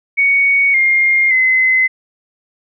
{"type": "tone with pitch steps", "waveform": "sine", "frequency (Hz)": [2232, 2122, 2045], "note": ["C#7", "C7", "C7"], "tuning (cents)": [11, 24, -40], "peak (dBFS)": -9, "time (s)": [0.17, 1.88], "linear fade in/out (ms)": 20, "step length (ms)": 570, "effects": []}